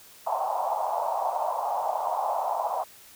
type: band-pass noise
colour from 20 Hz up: pink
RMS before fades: -28 dBFS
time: 0.26-2.84 s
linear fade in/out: 10 ms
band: 650 to 980 Hz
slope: 48 dB/octave
effects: white hiss -51 dBFS RMS until 3.15 s